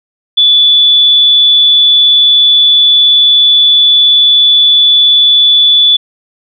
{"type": "tone", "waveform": "sine", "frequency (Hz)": 3459, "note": "A7", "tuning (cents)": -30, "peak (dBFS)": -3, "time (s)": [0.37, 5.97], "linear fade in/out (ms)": 10, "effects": []}